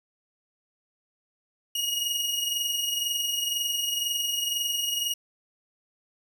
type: tone pair together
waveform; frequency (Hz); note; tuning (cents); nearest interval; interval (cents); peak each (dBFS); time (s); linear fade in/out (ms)
sawtooth; 2875 / 2897; F7 / F#7; +50 / -37; unison; 13; -24 / -29; 1.75-5.14; 5
effects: 10-bit